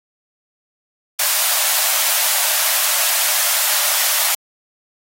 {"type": "high-pass noise", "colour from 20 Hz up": "white", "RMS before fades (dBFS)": -17, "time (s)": [1.19, 4.35], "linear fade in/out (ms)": 5, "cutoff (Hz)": 570, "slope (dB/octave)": 96, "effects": ["AAC 48 kbps"]}